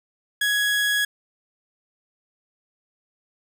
30% pulse tone, 1669 Hz, G#6, 8 cents sharp, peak -17 dBFS, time 0.41-1.05 s, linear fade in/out 5 ms, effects none

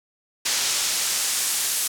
pink noise with band-pass filter sweep, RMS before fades -24 dBFS, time 0.45-1.88 s, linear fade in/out 10 ms, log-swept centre 5500 to 9400 Hz, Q 0.89, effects none

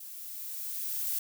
violet noise with level ramp, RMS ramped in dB -45 to -31 dBFS, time 0-1.19 s, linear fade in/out 5 ms, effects none

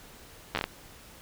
slowing click train, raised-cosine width 0.3 ms, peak -12 dBFS, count 6, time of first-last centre 0.55-0.64 s, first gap 10 ms, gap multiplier 1.3, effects pink hiss -51 dBFS RMS until 1.21 s

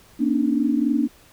sine tone cluster, 235.2 / 276.5 / 300 Hz, A#3 / C#4 / D4, +16 / -4 / +37 cents, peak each -22 dBFS, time 0.19-1.08 s, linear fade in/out 20 ms, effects pink hiss -52 dBFS RMS until 1.32 s

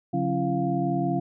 sine tone cluster, 142 / 182.6 / 273.5 / 338.4 / 700 Hz, C#3 / F#3 / C#4 / E4 / F5, +42 / -23 / -23 / +45 / +4 cents, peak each -29 dBFS, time 0.13-1.2 s, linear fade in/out 10 ms, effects none

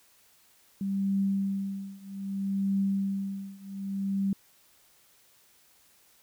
sine tone with tremolo, 196 Hz, G3, in tune, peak -23 dBFS, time 0.81-4.33 s, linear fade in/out 2 ms, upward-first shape triangle, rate 0.63 Hz, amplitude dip 95%, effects white hiss -62 dBFS RMS until 6.22 s

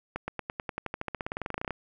accelerating click train, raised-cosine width 0.5 ms, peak -17 dBFS, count 25, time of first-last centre 0.16-1.707 s, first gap 120 ms, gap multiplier 0.94, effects none

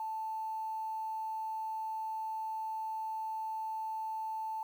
sine tone with quantisation, 880 Hz, A5, in tune, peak -35 dBFS, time 0-4.63 s, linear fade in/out 2 ms, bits 10, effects none

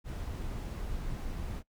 brown noise, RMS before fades -37 dBFS, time 0.04-1.63 s, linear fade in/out 50 ms, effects noise-tail reverb RT60 0.1 s tail -20 dB re dry

